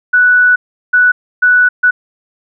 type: tone bursts at uneven times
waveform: sine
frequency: 1480 Hz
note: F#6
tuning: in tune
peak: -5 dBFS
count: 4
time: 0.13-0.56 / 0.93-1.12 / 1.42-1.69 / 1.83-1.91 s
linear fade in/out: 10 ms
effects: none